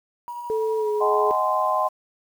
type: tone with tremolo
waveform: sine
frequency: 960 Hz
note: B5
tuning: 49 cents flat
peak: -29 dBFS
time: 0.28-1.35 s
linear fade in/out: 0 ms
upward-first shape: sine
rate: 12 Hz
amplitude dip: 35%
type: tone with pitch glide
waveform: sine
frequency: 440 to 422.3 Hz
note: A4 to G#4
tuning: 0 to +29 cents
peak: -21 dBFS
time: 0.5-1.31 s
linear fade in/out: 0 ms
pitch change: -71 cents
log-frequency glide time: 0.77-0.89 s
type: chord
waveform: sine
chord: Ab dominant seventh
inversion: second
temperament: just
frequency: 623 / 747.5 / 830.6 / 1038.3 Hz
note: Eb5 / Gb5 / Ab5 / C6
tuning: +2 / +17 / 0 / -14 cents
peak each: -25 / -26 / -28 / -22 dBFS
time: 1-1.89 s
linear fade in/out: 20 ms
effects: 8-bit